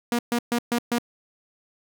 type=tone bursts; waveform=sawtooth; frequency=238.4 Hz; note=A#3; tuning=39 cents sharp; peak=-17 dBFS; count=5; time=0.12-0.985 s; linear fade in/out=2 ms; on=69 ms; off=130 ms; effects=none